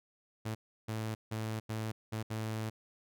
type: tone bursts at uneven times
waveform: sawtooth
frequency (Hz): 110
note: A2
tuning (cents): 0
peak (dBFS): -31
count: 6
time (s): 0.45-0.55 / 0.88-1.15 / 1.31-1.6 / 1.69-1.92 / 2.12-2.23 / 2.3-2.7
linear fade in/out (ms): 10
effects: none